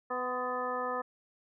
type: harmonic tone with a mistuned harmonic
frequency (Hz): 250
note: B3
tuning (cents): +21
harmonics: 1 / 2 / 3 / 4 / 5 / 7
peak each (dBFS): -44 / -36 / -40 / -38 / -36 / -43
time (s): 0.1-1.02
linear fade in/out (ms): 10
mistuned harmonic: 4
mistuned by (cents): +28
effects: none